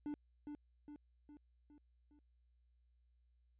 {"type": "tone with echo", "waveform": "triangle", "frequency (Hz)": 294.8, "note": "D4", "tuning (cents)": 7, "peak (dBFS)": -38, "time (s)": [0.06, 0.14], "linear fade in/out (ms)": 0, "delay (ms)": 410, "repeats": 5, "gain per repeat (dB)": -5, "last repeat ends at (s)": 2.19, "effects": ["added 60 Hz sine -70 dBFS peak until 3.59 s", "resampled to 8000 Hz"]}